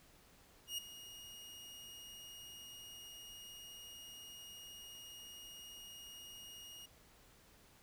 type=tone with ADSR envelope; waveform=sawtooth; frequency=2867 Hz; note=F7; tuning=45 cents sharp; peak=-34 dBFS; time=0.67-6.86 s; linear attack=110 ms; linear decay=8 ms; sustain=-14 dB; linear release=7 ms; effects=pink hiss -65 dBFS RMS until 7.82 s